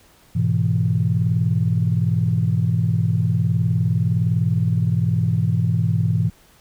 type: chord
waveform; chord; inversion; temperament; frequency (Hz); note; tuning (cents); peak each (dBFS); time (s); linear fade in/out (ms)
sine; E major; first; equal; 103.83 / 123.47 / 164.81; G#2 / B2 / E3; 0 / 0 / 0; -20; 0.35-6.3; 10
effects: tanh soft clip ceiling -7 dBFS + pink hiss -53 dBFS RMS until 6.6 s